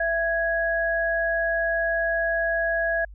sine tone pair together, 666.3 / 1661.2 Hz, E5 / G#6, +18 / 0 cents, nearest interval octave + major third, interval 1582 cents, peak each -24 dBFS, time 0-3.05 s, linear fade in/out 5 ms, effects added 50 Hz sine -40 dBFS peak until 3.14 s

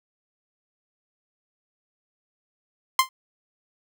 sawtooth tone with exponential decay, 1046.5 Hz, C6, in tune, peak -8 dBFS, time 2.99-3.09 s, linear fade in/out 2 ms, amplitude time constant 21 ms, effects none

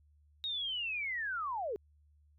sine linear sweep, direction down, 3791 to 381.8 Hz, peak -34 dBFS, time 0.44-1.76 s, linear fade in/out 0 ms, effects added 74 Hz sine -63 dBFS peak until 2.38 s

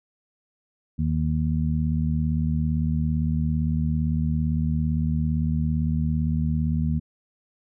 harmonic tone, 77.7 Hz, D#2, 2 cents flat, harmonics 1 / 2 / 3, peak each -25 / -24 / -27 dBFS, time 0.98-7 s, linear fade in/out 20 ms, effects none

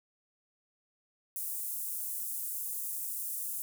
pink high-pass noise, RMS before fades -37 dBFS, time 1.36-3.62 s, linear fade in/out 0 ms, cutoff 9500 Hz, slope 24 dB/octave, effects none

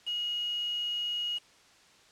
sine tone with quantisation, 2891 Hz, F#7, 41 cents flat, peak -30 dBFS, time 0.06-1.39 s, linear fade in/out 20 ms, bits 7, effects white hiss -59 dBFS RMS until 2.11 s + low-pass 6000 Hz 12 dB/octave

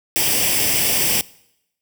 white noise with comb filter, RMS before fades -18 dBFS, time 0.16-1.21 s, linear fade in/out 0 ms, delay 0.37 ms, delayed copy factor +0.7, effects noise-tail reverb RT60 0.8 s tail -22 dB re dry + high-pass 60 Hz 12 dB/octave

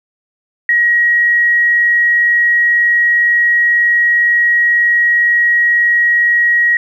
sine tone, 1899 Hz, A#6, 32 cents sharp, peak -8 dBFS, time 0.69-6.77 s, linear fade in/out 2 ms, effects 8-bit

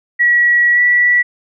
sine tone with pitch glide, 1925 to 1950.7 Hz, B6 to B6, -45 to -22 cents, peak -8 dBFS, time 0.19-1.23 s, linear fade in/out 20 ms, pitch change +23 cents, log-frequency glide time 0.73-0.8 s, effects none

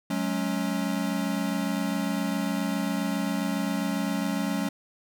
square chord, F# suspended second, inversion none, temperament equal with one note detuned, 185 / 212.4 / 277.2 Hz, F#3 / G#3 / C#4, 0 / +39 / 0 cents, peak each -31 dBFS, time 0.1-4.69 s, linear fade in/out 5 ms, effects none

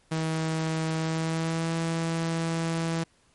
sawtooth tone with pitch glide, 160.1 to 164.79 Hz, D#3 to E3, +50 to 0 cents, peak -22 dBFS, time 0.11-3.04 s, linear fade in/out 10 ms, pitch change +50 cents, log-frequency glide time 0.96-1.72 s, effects pink hiss -64 dBFS RMS until 3.34 s + MP3 48 kbps

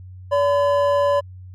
triangle tone pair together, 571.7 / 1013 Hz, D5 / B5, -47 / +44 cents, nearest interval minor seventh, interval 991 cents, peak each -14 / -20 dBFS, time 0.31-1.21 s, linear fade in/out 20 ms, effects added 92 Hz sine -36 dBFS peak until 1.54 s

